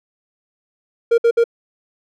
triangle tone bursts, 466.2 Hz, A#4, in tune, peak -8 dBFS, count 3, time 1.11-1.441 s, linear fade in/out 10 ms, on 71 ms, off 59 ms, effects none

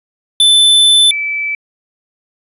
square / sine tone pair in turn, 3520 / 2312 Hz, A7 / D7, 0 / -28 cents, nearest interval perfect fifth, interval 728 cents, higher first, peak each -6 / -15 dBFS, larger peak first, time 0.4-1.11 / 1.11-1.55 s, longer first, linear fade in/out 2 ms, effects resampled to 32000 Hz

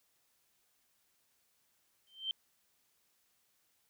sine tone with exponential growth, 3124 Hz, G7, 7 cents flat, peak -30 dBFS, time 2.07-2.31 s, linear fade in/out 1 ms, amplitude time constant 52 ms, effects white hiss -75 dBFS RMS until 3.89 s

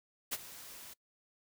white noise with ADSR envelope, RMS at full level -34 dBFS, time 0.31-0.94 s, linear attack 20 ms, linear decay 37 ms, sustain -16 dB, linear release 13 ms, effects noise-tail reverb RT60 0.1 s tail -23 dB re dry

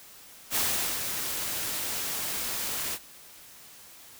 white noise with ADSR envelope, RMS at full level -26 dBFS, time 0.5-2.99 s, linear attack 58 ms, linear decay 430 ms, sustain -6 dB, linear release 55 ms, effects white hiss -50 dBFS RMS until 4.19 s

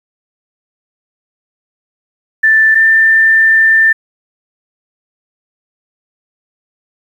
sine tone pair in turn, 1766 / 1785.5 Hz, A6 / A6, +6 / +25 cents, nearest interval unison, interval 19 cents, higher second, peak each -5 dBFS, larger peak neither, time 2.43-2.75 / 2.75-3.93 s, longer second, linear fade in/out 10 ms, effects 7-bit

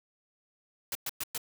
white noise bursts, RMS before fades -34 dBFS, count 4, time 0.92-1.378 s, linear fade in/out 2 ms, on 32 ms, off 110 ms, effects none

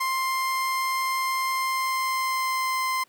30% pulse tone with pitch glide, 1051 to 1040.1 Hz, C6 to C6, +7 to -11 cents, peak -21 dBFS, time 0-3.04 s, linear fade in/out 10 ms, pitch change -18 cents, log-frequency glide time 1.58-2.85 s, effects pink hiss -62 dBFS RMS until 3.08 s + high-pass 200 Hz 12 dB/octave

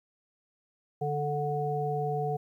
harmonic tone, 146.83 Hz, D3, in tune, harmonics 1 / 3 / 5, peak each -32 / -32 / -32 dBFS, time 1.01-2.37 s, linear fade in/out 10 ms, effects 11-bit

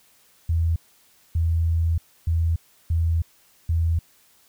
sine tone bursts at uneven times, 82.6 Hz, E2, 4 cents sharp, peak -18 dBFS, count 5, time 0.49-0.76 / 1.35-1.98 / 2.27-2.56 / 2.9-3.22 / 3.69-3.99 s, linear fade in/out 5 ms, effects white hiss -58 dBFS RMS until 4.48 s

